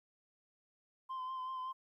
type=tone with vibrato; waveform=sine; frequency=1035 Hz; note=C6; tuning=19 cents flat; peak=-36 dBFS; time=1.09-1.73 s; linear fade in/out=20 ms; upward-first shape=sine; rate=5.3 Hz; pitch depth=26 cents each way; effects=tanh soft clip ceiling -38 dBFS + 13-bit